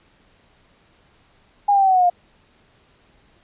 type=linear sweep; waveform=sine; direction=down; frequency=822 to 698.5 Hz; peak=-12 dBFS; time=1.68-2.1 s; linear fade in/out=10 ms; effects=pink hiss -57 dBFS RMS until 3.43 s + resampled to 8000 Hz